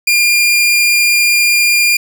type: tone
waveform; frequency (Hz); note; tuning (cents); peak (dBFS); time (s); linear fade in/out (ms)
sawtooth; 2405; D7; +41; -5; 0.07-1.97; 5
effects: none